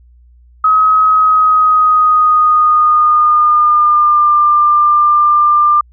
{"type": "tone with pitch glide", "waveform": "sine", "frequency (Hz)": [1272, 1193.7], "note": ["D#6", "D6"], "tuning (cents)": [38, 28], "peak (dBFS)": -6, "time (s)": [0.64, 5.81], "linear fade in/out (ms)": 5, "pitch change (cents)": -110, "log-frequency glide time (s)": [1.04, 4.34], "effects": ["added 60 Hz sine -41 dBFS peak until 5.92 s"]}